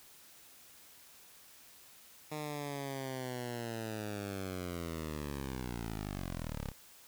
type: linear sweep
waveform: 10% pulse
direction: down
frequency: 153.3 to 32.7 Hz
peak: -30 dBFS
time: 2.31-6.72 s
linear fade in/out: 10 ms
effects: white hiss -58 dBFS RMS until 7.07 s